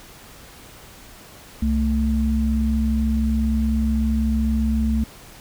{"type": "tone pair together", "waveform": "sine", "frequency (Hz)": [65.9, 221.7], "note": ["C2", "A3"], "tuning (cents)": [13, 13], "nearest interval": "octave + major sixth", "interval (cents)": 2100, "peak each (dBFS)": -20, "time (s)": [1.62, 5.04], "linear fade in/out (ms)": 5, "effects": ["pink hiss -44 dBFS RMS until 5.4 s"]}